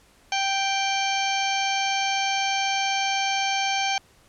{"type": "harmonic tone with a mistuned harmonic", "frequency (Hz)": 784, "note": "G5", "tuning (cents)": 0, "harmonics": [1, 2, 3, 4, 5, 6, 7, 8], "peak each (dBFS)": [-25, -33, -28, -30, -42, -34, -37, -34], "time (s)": [0.32, 3.98], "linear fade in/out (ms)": 2, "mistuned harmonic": 6, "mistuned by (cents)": -95, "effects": ["pink hiss -57 dBFS RMS until 4.28 s", "low-pass 11000 Hz 12 dB/octave"]}